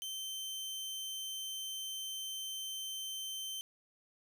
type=tone; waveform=sawtooth; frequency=3100 Hz; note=G7; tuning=20 cents flat; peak=-36 dBFS; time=0.02-3.61 s; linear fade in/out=0 ms; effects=none